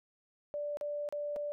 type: tone with dropouts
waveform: sine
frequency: 586 Hz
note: D5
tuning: 4 cents flat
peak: -34 dBFS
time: 0.54-1.52 s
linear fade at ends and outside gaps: 0 ms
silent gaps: 0.771-0.811 / 1.089-1.125 / 1.361-1.365 s
effects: none